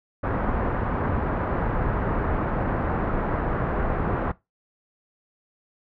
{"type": "low-pass noise", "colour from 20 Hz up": "pink", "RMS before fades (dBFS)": -25, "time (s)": [0.23, 4.32], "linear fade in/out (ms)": 10, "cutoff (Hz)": 1500, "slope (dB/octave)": 24, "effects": ["noise-tail reverb RT60 0.2 s tail -19 dB re dry"]}